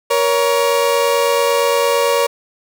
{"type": "tone pair together", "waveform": "30% pulse", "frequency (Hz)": [472.1, 561], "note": ["A#4", "C#5"], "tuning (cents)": [22, 21], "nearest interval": "minor third", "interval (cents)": 299, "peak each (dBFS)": -13, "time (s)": [0.1, 2.27], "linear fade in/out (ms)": 10, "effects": []}